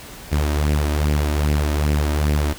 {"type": "tone with flanger", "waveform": "sawtooth", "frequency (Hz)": 74.3, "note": "D2", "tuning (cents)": 21, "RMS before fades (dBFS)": -19, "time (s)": [0.31, 2.54], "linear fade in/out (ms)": 20, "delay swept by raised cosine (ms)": [0.38, 3.28], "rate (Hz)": 2.5, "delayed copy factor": 0.55, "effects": ["pink hiss -38 dBFS RMS until 2.58 s"]}